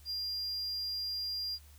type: tone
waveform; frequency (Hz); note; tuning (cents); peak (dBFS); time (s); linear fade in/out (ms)
triangle; 4800; D8; +37; -33; 0.05-1.59; 50
effects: added 73 Hz sine -54 dBFS peak until 1.78 s + white hiss -62 dBFS RMS until 1.78 s